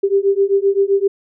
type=beating tone pair; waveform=sine; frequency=391.4 / 399.1 Hz; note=G4 / G4; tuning=-3 / +31 cents; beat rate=7.7 Hz; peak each=-15 dBFS; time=0.03-1.08 s; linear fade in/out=10 ms; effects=none